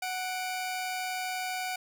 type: tone pair together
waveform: sawtooth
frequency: 740 / 2352 Hz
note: F#5 / D7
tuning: 0 / +2 cents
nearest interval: octave + minor sixth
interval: 2002 cents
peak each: -29 / -35 dBFS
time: 0.02-1.76 s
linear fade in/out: 5 ms
effects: none